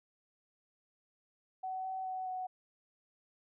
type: tone with pitch steps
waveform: sine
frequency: 752 / 757 / 749 / 742 Hz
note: F#5 / F#5 / F#5 / F#5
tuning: +28 / +39 / +21 / +5 cents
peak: -36 dBFS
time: 1.63-2.47 s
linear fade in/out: 10 ms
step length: 210 ms
effects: none